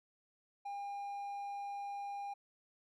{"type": "tone", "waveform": "triangle", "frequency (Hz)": 805, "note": "G5", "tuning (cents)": 46, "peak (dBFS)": -38, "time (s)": [0.65, 2.34], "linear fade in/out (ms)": 10, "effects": []}